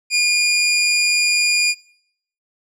20% pulse tone, 2426 Hz, D#7, 44 cents flat, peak -9 dBFS, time 0.1-1.75 s, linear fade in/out 50 ms, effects noise-tail reverb RT60 0.7 s tail -24 dB re dry + low-pass 11000 Hz 12 dB/octave

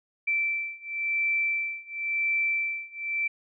sine beating tone pair, 2334 / 2334.95 Hz, D7 / D7, -11 / -11 cents, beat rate 0.95 Hz, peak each -29 / -28 dBFS, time 0.27-3.28 s, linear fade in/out 10 ms, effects none

